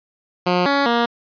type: tone with pitch steps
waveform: 10% pulse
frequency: 179 / 280.6 / 235.8 Hz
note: F3 / C#4 / A#3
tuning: +43 / +21 / +20 cents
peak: -7 dBFS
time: 0.46-1.06 s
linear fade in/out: 10 ms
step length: 200 ms
effects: resampled to 11025 Hz